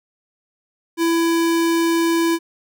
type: tone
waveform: square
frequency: 333.2 Hz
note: E4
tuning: 19 cents sharp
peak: -16 dBFS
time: 0.97-2.39 s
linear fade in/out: 50 ms
effects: none